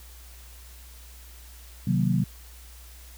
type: chord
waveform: sine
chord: C half-diminished seventh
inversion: none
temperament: equal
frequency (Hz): 130.81 / 155.56 / 185 / 233.1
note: C3 / Eb3 / Gb3 / Bb3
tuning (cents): 0 / 0 / 0 / 0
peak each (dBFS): -25 / -28 / -24 / -30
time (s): 1.87-2.24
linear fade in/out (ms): 5
effects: added 60 Hz sine -45 dBFS peak until 3.17 s + white hiss -51 dBFS RMS until 3.17 s